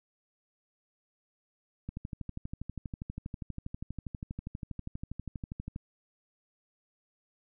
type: click train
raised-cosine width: 5 ms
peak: -25 dBFS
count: 49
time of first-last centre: 1.89-5.761 s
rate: 12.4 Hz
effects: none